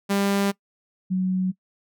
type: tone pair in turn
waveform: sawtooth / sine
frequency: 199.1 / 185.85 Hz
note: G3 / F#3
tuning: +27 / +8 cents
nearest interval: minor second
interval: 119 cents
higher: first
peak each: -16 / -20 dBFS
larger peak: first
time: 0.09-0.52 / 1.1-1.52 s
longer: first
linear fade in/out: 20 ms
effects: noise-tail reverb RT60 0.1 s tail -22 dB re dry